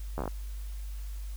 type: slowing click train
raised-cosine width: 1 ms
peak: -19 dBFS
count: 7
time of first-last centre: 0.18-0.277 s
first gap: 12 ms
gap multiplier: 1.12
effects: added 50 Hz sine -35 dBFS peak until 1.36 s + white hiss -55 dBFS RMS until 1.36 s